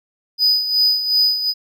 triangle tone with tremolo, 4978 Hz, D#8, in tune, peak -10 dBFS, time 0.38-1.54 s, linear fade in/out 50 ms, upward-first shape sine, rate 2.7 Hz, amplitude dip 65%, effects none

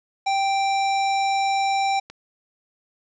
square tone, 784 Hz, G5, in tune, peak -20 dBFS, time 0.26-2 s, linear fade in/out 10 ms
click, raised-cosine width 0.2 ms, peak -22 dBFS, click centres 2.1 s
effects resampled to 16000 Hz + 9-bit

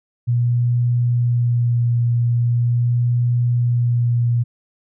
sine tone with vibrato, 120.1 Hz, B2, 48 cents flat, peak -14 dBFS, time 0.27-4.44 s, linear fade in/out 20 ms, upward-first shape sine, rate 0.41 Hz, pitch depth 15 cents each way, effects none

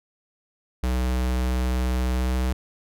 square tone with pitch glide, 62.8 to 63.46 Hz, B1 to B1, +30 to +48 cents, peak -22 dBFS, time 0.83-2.53 s, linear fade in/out 5 ms, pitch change +18 cents, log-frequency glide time 2.12-2.35 s, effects none

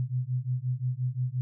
sine beating tone pair, 123.47 / 129.17 Hz, B2 / C3, 0 / -22 cents, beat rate 5.7 Hz, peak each -30 dBFS, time 0-1.41 s, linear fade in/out 0 ms, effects none

